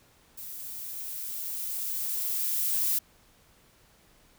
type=noise with level ramp; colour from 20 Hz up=violet; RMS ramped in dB=-41 to -26 dBFS; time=0.37-2.99 s; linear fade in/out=10 ms; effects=pink hiss -61 dBFS RMS until 4.38 s